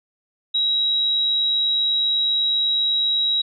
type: tone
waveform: sine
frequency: 3852 Hz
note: B7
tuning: 44 cents flat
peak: -17 dBFS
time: 0.54-3.42 s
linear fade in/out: 10 ms
effects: none